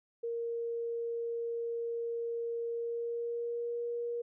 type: tone with pitch glide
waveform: sine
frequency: 466.2 to 473.8 Hz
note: A#4 to A#4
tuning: 0 to +28 cents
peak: -33 dBFS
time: 0.23-4.22 s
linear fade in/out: 10 ms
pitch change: +28 cents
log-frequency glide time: 2.69-3.81 s
effects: none